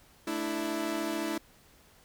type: chord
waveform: sawtooth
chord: A suspended fourth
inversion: none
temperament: equal with one note detuned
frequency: 220 / 296 / 329.6 Hz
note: A3 / D4 / E4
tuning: 0 / +14 / 0 cents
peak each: -35 / -32 / -29 dBFS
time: 0.27-1.38 s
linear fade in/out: 5 ms
effects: pink hiss -60 dBFS RMS until 2.04 s

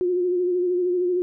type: tone with vibrato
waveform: sine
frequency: 358.6 Hz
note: F4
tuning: 46 cents sharp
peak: -19 dBFS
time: 0.01-1.22 s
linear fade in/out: 0 ms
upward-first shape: sine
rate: 13 Hz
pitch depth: 39 cents each way
effects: none

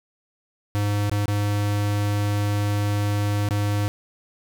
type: tone with dropouts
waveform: square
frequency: 102.9 Hz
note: G#2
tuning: 16 cents flat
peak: -21 dBFS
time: 0.75-3.88 s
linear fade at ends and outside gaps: 0 ms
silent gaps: 1.096-1.115 / 1.257-1.281 / 3.488-3.508 s
effects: none

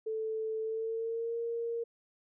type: tone with pitch glide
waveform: sine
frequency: 440 to 465.1 Hz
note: A4 to A#4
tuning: 0 to -4 cents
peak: -32 dBFS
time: 0.06-1.84 s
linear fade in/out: 10 ms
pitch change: +96 cents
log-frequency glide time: 0.61-1.37 s
effects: none

